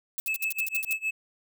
violet noise bursts, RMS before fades -31 dBFS, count 10, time 0.18-0.929 s, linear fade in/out 0 ms, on 20 ms, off 61 ms
triangle tone with tremolo, 2602 Hz, E7, 23 cents flat, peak -23 dBFS, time 0.27-1.11 s, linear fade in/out 10 ms, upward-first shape sine, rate 6.5 Hz, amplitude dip 95%
effects none

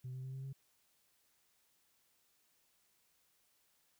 sine tone with pitch steps, 127.8 / 129.66 / 131.54 / 133.46 / 135.4 Hz, C3 / C3 / C3 / C3 / C#3, -40 / -15 / +10 / +35 / -40 cents, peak -40 dBFS, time 0.04-0.53 s, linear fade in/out 10 ms, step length 98 ms, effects tanh soft clip ceiling -40 dBFS + white hiss -75 dBFS RMS until 3.99 s

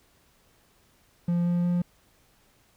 triangle tone with pitch steps, 173.3 / 174.51 / 175.72 Hz, F3 / F3 / F3, -13 / -1 / +11 cents, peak -20 dBFS, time 1.28-1.82 s, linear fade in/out 5 ms, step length 180 ms, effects pink hiss -63 dBFS RMS until 2.76 s

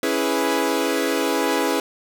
sawtooth chord, C# minor seventh, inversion none, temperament equal, 277.2 / 329.6 / 415.3 / 493.9 Hz, C#4 / E4 / G#4 / B4, 0 / 0 / 0 / 0 cents, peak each -21 dBFS, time 0.03-1.8 s, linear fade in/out 2 ms, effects none

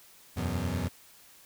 25% pulse chord, E suspended second, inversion none, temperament equal, 82.41 / 92.5 / 123.47 Hz, E2 / F#2 / B2, 0 / 0 / 0 cents, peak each -30 / -29 / -33 dBFS, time 0.36-0.89 s, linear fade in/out 20 ms, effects white hiss -56 dBFS RMS until 1.45 s

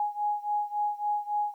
sine beating tone pair, 830.6 / 834.2 Hz, G#5 / G#5, 0 / +7 cents, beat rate 3.6 Hz, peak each -29 / -31 dBFS, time 0-1.54 s, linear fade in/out 2 ms, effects 11-bit

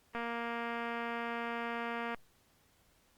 click train, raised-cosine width 0.5 ms, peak -24 dBFS, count 468, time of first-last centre 0.15-2.146 s, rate 234 Hz, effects pink hiss -69 dBFS RMS until 3.17 s + Opus 48 kbps

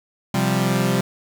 sawtooth chord, C suspended fourth, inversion none, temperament equal, 130.81 / 174.61 / 196 Hz, C3 / F3 / G3, 0 / 0 / 0 cents, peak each -18 / -19 / -17 dBFS, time 0.34-1.01 s, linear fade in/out 5 ms, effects 7-bit

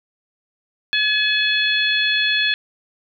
harmonic tone, 852 Hz, G#5, 44 cents sharp, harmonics 2 / 3 / 4 / 5, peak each -20 / -22 / -20 / -26 dBFS, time 0.93-2.54 s, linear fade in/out 0 ms, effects none

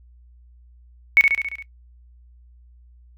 sine tone with echo, 2217 Hz, C#7, in tune, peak -8 dBFS, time 1.17-1.21 s, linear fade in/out 0 ms, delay 69 ms, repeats 6, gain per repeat -4 dB, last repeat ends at 1.624 s, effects noise-tail reverb RT60 0.1 s tail -19 dB re dry + added 60 Hz sine -47 dBFS peak until 3.17 s

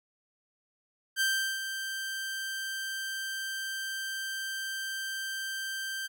sawtooth tone with ADSR envelope, 1568 Hz, G6, in tune, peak -21 dBFS, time 1.16-6.08 s, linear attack 48 ms, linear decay 380 ms, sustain -9 dB, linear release 24 ms, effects none

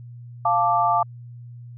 sine chord, D minor, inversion first, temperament equal, 698.5 / 880 / 1174.7 Hz, F5 / A5 / D6, 0 / 0 / 0 cents, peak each -21 dBFS, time 0.45-1.03 s, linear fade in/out 5 ms, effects added 120 Hz sine -37 dBFS peak until 1.77 s

